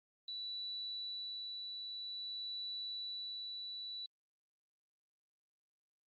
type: tone with tremolo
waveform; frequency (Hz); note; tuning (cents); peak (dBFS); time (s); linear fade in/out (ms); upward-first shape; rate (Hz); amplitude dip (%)
sine; 3951; B7; 0; -40; 0.28-4.06; 2; sine; 0.51; 25
effects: Opus 24 kbps